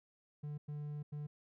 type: tone bursts at uneven times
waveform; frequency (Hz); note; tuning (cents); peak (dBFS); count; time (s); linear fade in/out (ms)
triangle; 147.8; D3; +11; -38; 3; 0.43-0.58 / 0.68-1.03 / 1.12-1.27; 10
effects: none